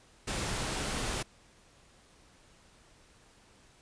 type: noise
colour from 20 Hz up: pink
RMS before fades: -34 dBFS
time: 0.27-1.23 s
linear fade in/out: 10 ms
effects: pink hiss -61 dBFS RMS until 3.81 s + resampled to 22050 Hz